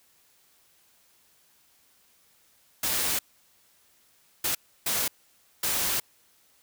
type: noise bursts at uneven times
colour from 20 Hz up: white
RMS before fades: -27 dBFS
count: 4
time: 2.83-3.19 / 4.44-4.55 / 4.86-5.08 / 5.63-6 s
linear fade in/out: 5 ms
effects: white hiss -63 dBFS RMS until 6.62 s